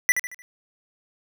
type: tone with echo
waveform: square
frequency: 1975.5 Hz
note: B6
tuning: in tune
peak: -14 dBFS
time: 0.09-0.12 s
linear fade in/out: 0 ms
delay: 75 ms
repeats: 4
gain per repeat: -8 dB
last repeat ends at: 0.42 s
effects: none